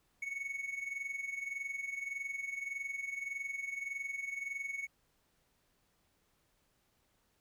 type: tone with amplitude modulation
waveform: triangle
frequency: 2217 Hz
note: C#7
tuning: in tune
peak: -33 dBFS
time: 0.22-4.87 s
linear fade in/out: 5 ms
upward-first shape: sine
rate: 21.7 Hz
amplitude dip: 70%
effects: pink hiss -75 dBFS RMS until 7.4 s